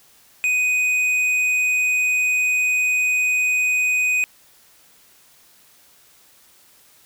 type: tone with tanh clipping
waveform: triangle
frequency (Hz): 2495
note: D#7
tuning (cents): +4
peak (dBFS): -18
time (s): 0.44-4.24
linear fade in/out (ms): 0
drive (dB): 12
effects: white hiss -53 dBFS RMS until 7.05 s